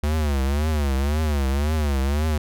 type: tone with vibrato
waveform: square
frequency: 72.4 Hz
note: D2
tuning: 24 cents flat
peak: -20 dBFS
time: 0.03-2.38 s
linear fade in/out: 5 ms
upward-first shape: triangle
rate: 1.9 Hz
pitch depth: 170 cents each way
effects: none